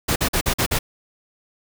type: noise bursts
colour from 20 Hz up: pink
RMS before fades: -20 dBFS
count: 6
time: 0.08-0.79 s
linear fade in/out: 10 ms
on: 80 ms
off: 46 ms
effects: none